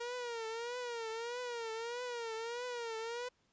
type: tone with vibrato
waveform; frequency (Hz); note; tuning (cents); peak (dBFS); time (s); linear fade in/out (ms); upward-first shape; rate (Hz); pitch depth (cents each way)
sawtooth; 470; A#4; +14; -35; 0-3.29; 10; triangle; 1.6; 110
effects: pink hiss -75 dBFS RMS until 3.52 s + resampled to 16000 Hz